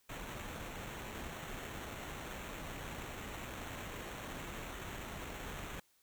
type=noise with sample-and-hold; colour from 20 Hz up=pink; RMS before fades=-45 dBFS; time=0.09-5.8 s; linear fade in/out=5 ms; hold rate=4900 Hz; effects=white hiss -72 dBFS RMS until 6.02 s